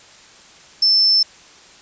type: tone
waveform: sine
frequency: 5300 Hz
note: E8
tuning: 9 cents sharp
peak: -11 dBFS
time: 0.82-1.23 s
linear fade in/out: 5 ms
effects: white hiss -45 dBFS RMS until 1.81 s + resampled to 16000 Hz